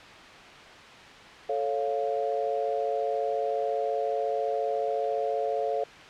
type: chord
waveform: sine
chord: A augmented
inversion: none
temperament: equal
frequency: 440 / 554.4 / 698.5 Hz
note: A4 / C#5 / E#5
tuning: 0 / 0 / 0 cents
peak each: -30 dBFS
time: 1.49-5.84 s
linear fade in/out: 5 ms
effects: white hiss -46 dBFS RMS until 6.09 s + low-pass 3000 Hz 12 dB/octave